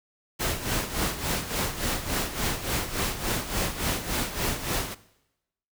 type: noise with tremolo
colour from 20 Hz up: pink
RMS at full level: -26 dBFS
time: 0.39-4.95 s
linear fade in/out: 20 ms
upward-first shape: sine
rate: 3.5 Hz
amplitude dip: 70%
effects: noise-tail reverb RT60 0.9 s tail -19 dB re dry